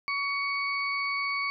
sine tone cluster, 1127 / 2232 / 4492 Hz, C#6 / C#7 / C#8, +28 / +11 / +22 cents, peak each -32 / -29 / -38 dBFS, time 0.08-1.5 s, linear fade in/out 0 ms, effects none

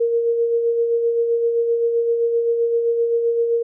sine tone with tremolo, 466.2 Hz, A#4, in tune, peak -14 dBFS, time 0-3.63 s, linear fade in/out 10 ms, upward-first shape sine, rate 7.7 Hz, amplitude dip 40%, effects none

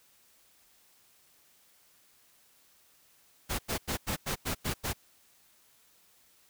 pink noise bursts, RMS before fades -32 dBFS, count 8, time 3.49-4.934 s, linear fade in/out 20 ms, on 100 ms, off 92 ms, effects white hiss -64 dBFS RMS until 6.49 s

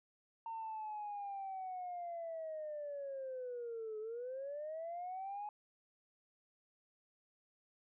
sine linear two-way sweep, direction down then up, 914 to 425.8 to 843 Hz, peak -40 dBFS, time 0.46-5.49 s, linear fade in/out 2 ms, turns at 3.99 s, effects tanh soft clip ceiling -37 dBFS

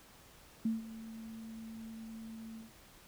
sine tone with ADSR envelope, 223.8 Hz, A3, 30 cents sharp, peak -28 dBFS, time 0.65-2.72 s, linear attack 5 ms, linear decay 160 ms, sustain -16 dB, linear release 150 ms, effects pink hiss -59 dBFS RMS until 3.07 s

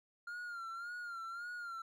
triangle tone with vibrato, 1396.9 Hz, F6, in tune, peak -40 dBFS, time 0.27-1.82 s, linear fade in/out 5 ms, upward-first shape sine, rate 1.8 Hz, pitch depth 69 cents each way, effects none

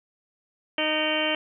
harmonic tone with a mistuned harmonic, 308.7 Hz, D#4, 14 cents flat, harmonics 1 / 2 / 3 / 4 / 5 / 6 / 7 / 8 / 9 / 10, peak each -31 / -28 / -35 / -37 / -36 / -33 / -32 / -37 / -30 / -29 dBFS, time 0.78-1.35 s, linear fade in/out 2 ms, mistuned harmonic 7, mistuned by +81 cents, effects none

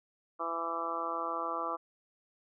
harmonic tone, 166.9 Hz, E3, 22 cents sharp, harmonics 2 / 3 / 4 / 5 / 6 / 7 / 8, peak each -44 / -42 / -41 / -43 / -41 / -35 / -43 dBFS, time 0.39-1.77 s, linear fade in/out 20 ms, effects none

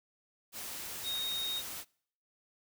sine tone in noise, 3729 Hz, A#7, in tune, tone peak -33 dBFS, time 1.03-1.63 s, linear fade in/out 50 ms, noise white, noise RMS -42 dBFS, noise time 0.52-1.85 s, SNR +6 dB, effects noise-tail reverb RT60 0.6 s tail -25 dB re dry

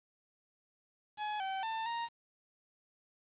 40% pulse tone with pitch steps, 844 / 769 / 893 / 933 Hz, G#5 / G5 / A5 / A#5, +28 / -33 / +25 / +1 cents, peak -34 dBFS, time 1.17-2.09 s, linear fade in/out 50 ms, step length 230 ms, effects resampled to 8000 Hz + 10-bit

